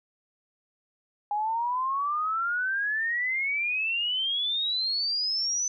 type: exponential sweep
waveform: sine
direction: up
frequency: 818 to 6100 Hz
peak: -25 dBFS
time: 1.31-5.68 s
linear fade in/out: 2 ms
effects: none